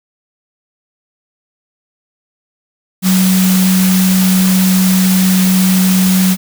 sine tone in noise, 186.7 Hz, F#3, 16 cents sharp, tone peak -8 dBFS, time 3.02-6.37 s, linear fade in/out 50 ms, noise white, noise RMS -18 dBFS, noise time 3.02-6.37 s, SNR +7 dB, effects none

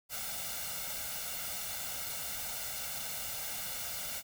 white noise with comb filter, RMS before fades -39 dBFS, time 0.09-4.23 s, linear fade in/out 50 ms, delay 1.4 ms, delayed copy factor +0.75, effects none

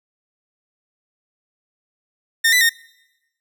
sawtooth tone with pitch steps, 1822 / 1987 / 1841 Hz, A#6 / B6 / A#6, -40 / +10 / -22 cents, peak -9 dBFS, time 2.44-2.695 s, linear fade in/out 10 ms, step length 85 ms, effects noise-tail reverb RT60 1.0 s tail -25 dB re dry

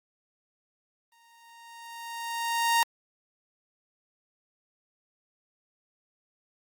sawtooth tone with exponential growth, 929 Hz, A#5, 6 cents flat, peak -16 dBFS, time 1.12-2.83 s, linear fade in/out 1 ms, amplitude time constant 370 ms, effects Opus 32 kbps

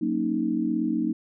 sine chord, D# minor seventh, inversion first, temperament equal with one note detuned, 185 / 233.1 / 275.4 / 311.1 Hz, F#3 / A#3 / C#4 / D#4, 0 / 0 / -11 / 0 cents, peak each -32 / -27 / -31 / -26 dBFS, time 0.01-1.13 s, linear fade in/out 10 ms, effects none

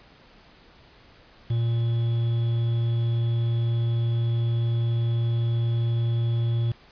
triangle tone with quantisation, 116.5 Hz, A#2, 1 cent flat, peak -19 dBFS, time 1.5-6.72 s, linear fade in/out 5 ms, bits 7, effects pink hiss -53 dBFS RMS until 6.91 s + resampled to 11025 Hz

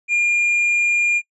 triangle tone with tanh clipping, 2410 Hz, D7, 44 cents sharp, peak -15 dBFS, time 0.08-1.22 s, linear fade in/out 50 ms, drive 7 dB, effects noise-tail reverb RT60 0.1 s tail -24 dB re dry + resampled to 24000 Hz

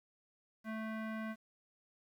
square tone with low-pass filter, 220 Hz, A3, in tune, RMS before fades -41 dBFS, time 0.64-1.36 s, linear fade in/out 50 ms, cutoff 1800 Hz, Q 2.5, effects 11-bit

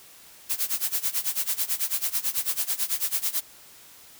blue noise with tremolo, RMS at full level -24 dBFS, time 0.49-3.41 s, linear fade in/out 20 ms, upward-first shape sine, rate 9.1 Hz, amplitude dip 90%, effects white hiss -50 dBFS RMS until 4.19 s

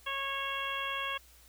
harmonic tone, 549 Hz, C#5, 17 cents flat, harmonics 1 / 2 / 3 / 4 / 5 / 6, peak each -45 / -37 / -40 / -42 / -39 / -40 dBFS, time 0.06-1.18 s, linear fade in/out 10 ms, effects added 60 Hz sine -60 dBFS peak until 1.48 s + white hiss -60 dBFS RMS until 1.48 s

